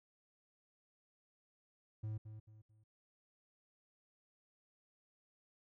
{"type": "tone with echo", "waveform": "triangle", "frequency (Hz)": 108.2, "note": "A2", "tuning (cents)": -29, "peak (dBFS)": -37, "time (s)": [2.03, 2.18], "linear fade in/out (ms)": 10, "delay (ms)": 220, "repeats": 3, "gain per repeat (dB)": -9, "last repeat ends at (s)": 2.84, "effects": []}